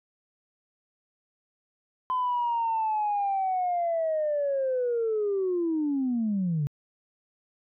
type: linear sweep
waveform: sine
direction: down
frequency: 1022 to 138.8 Hz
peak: -23 dBFS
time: 2.1-6.67 s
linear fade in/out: 0 ms
effects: tanh soft clip ceiling -20 dBFS